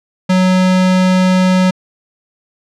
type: tone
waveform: square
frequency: 185 Hz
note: F#3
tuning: in tune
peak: -9 dBFS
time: 0.29-1.71 s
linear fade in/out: 10 ms
effects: low-pass 6000 Hz 12 dB/octave